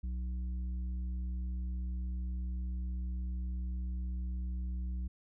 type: harmonic tone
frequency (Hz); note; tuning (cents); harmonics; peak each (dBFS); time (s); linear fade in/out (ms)
61.74; B1; 0; 1 / 3 / 5; -34 / -47 / -59; 0.03-5.08; 10
effects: none